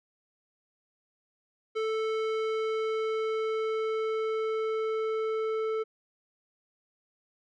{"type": "tone with low-pass filter sweep", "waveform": "square", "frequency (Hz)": 440, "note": "A4", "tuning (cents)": 0, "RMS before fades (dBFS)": -30, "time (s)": [1.75, 5.84], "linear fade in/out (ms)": 20, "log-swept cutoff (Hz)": [3200, 1600], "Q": 0.73, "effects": []}